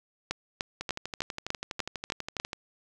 two click trains, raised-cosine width 0.2 ms, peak -17 / -12 dBFS, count 22 / 8, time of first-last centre 0.81-2.531 / 0.31-2.4 s, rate 12.2 / 3.35 Hz, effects none

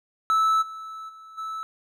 triangle tone with level steps, 1309 Hz, E6, 13 cents flat, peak -16 / -33 / -41 / -28 dBFS, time 0.3-1.63 s, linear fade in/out 0 ms, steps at 0.61 / 1.08 / 1.37 s, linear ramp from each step 20 ms, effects none

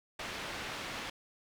white low-pass noise, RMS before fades -41 dBFS, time 0.19-1.1 s, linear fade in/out 5 ms, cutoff 3000 Hz, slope 12 dB/octave, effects none

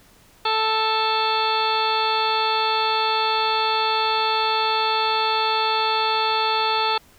harmonic tone with a mistuned harmonic, 440 Hz, A4, in tune, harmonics 1 / 2 / 3 / 4 / 5 / 6 / 7 / 8 / 9 / 10, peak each -28 / -22 / -25 / -35 / -37 / -28 / -36 / -28 / -38 / -29 dBFS, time 0.45-6.98 s, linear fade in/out 5 ms, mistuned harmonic 7, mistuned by +85 cents, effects pink hiss -53 dBFS RMS until 7.18 s

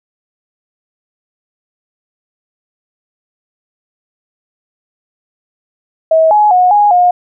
sine tone with pitch steps, 643 / 841 / 727 / 827 / 715 Hz, E5 / G#5 / F#5 / G#5 / F5, -43 / +22 / -31 / -8 / +41 cents, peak -5 dBFS, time 6.11-7.11 s, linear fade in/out 5 ms, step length 200 ms, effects none

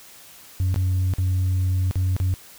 sine tone with dropouts, 92.5 Hz, F#2, in tune, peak -16 dBFS, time 0.6-2.34 s, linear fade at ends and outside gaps 0 ms, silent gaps 0.743-0.76 / 1.137-1.184 / 1.911-1.956 / 2.165-2.201 s, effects tanh soft clip ceiling -17 dBFS + white hiss -46 dBFS RMS until 2.58 s

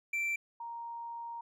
triangle / sine tone pair in turn, 2344 / 933.7 Hz, D7 / A#5, -4 / +3 cents, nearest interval octave + major third, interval 1593 cents, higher first, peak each -29 / -39 dBFS, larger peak first, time 0.13-0.36 / 0.6-1.41 s, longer second, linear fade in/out 5 ms, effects none

